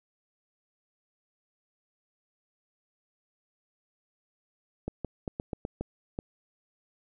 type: clicks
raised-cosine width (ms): 2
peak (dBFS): -19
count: 8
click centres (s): 4.88 / 5.047 / 5.278 / 5.399 / 5.532 / 5.651 / 5.81 / 6.189
effects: none

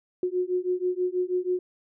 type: beating tone pair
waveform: sine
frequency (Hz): 360 / 366.2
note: F#4 / F#4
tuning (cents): -47 / -18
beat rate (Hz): 6.2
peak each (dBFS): -27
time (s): 0.23-1.59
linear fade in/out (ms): 2
effects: none

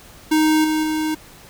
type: tone with level steps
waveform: square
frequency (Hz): 311.1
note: D#4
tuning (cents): 0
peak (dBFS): -14 / -18 / -20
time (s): 0.31-1.15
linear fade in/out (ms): 10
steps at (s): 0.64 / 0.83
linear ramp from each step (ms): 5
effects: pink hiss -44 dBFS RMS until 1.49 s

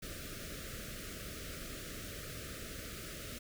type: band-stop noise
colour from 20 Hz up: pink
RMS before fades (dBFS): -45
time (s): 0.02-3.39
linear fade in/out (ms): 10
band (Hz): 660 to 1200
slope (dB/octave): 96
effects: none

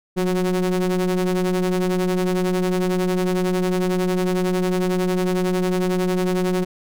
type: ring-modulated tone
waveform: square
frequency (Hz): 92.5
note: F#2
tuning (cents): 0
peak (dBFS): -16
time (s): 0.16-6.65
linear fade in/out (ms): 20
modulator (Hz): 272
effects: none

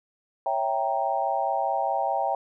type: chord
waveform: sine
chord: C# diminished seventh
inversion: none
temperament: equal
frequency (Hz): 554.4 / 659.3 / 784 / 932.3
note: C#5 / E5 / G5 / Bb5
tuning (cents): 0 / 0 / 0 / 0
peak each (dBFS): -31 / -29 / -26 / -30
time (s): 0.46-2.35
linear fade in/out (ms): 2
effects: none

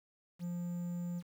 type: tone with quantisation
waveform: triangle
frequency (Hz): 174.61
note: F3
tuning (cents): 0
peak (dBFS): -34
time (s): 0.39-1.23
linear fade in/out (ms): 50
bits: 10
effects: none

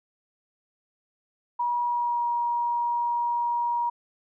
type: tone with pitch glide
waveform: sine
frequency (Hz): 962 to 951.5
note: B5 to A#5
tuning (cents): -46 to +35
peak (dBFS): -23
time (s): 1.59-3.9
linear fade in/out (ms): 10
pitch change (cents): -19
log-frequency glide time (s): 1.83-2.27
effects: none

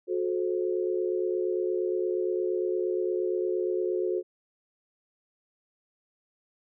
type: tone cluster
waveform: sine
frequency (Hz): 363.3 / 431.9 / 528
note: F#4 / A4 / C5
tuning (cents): -32 / -32 / +16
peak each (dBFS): -27 / -31 / -35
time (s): 0.07-4.23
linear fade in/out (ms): 50
effects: none

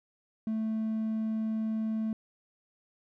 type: tone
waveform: triangle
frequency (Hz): 220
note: A3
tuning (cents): 0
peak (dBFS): -26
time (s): 0.47-2.13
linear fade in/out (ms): 2
effects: tanh soft clip ceiling -22 dBFS

